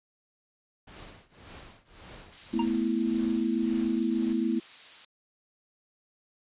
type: noise with tremolo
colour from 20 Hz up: pink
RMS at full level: -45 dBFS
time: 0.87-4.33 s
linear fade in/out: 5 ms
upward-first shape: triangle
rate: 1.8 Hz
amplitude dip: 95%
type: noise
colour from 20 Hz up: blue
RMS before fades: -41 dBFS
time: 2.32-5.05 s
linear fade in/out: 5 ms
type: chord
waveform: sine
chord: A suspended second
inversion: none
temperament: equal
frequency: 220 / 246.9 / 329.6 Hz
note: A3 / B3 / E4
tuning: 0 / 0 / 0 cents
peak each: -29 dBFS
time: 2.53-4.6 s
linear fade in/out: 10 ms
type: tone with exponential decay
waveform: square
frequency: 932.3 Hz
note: A#5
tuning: in tune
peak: -27 dBFS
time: 2.59-2.7 s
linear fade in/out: 5 ms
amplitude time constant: 22 ms
effects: resampled to 8000 Hz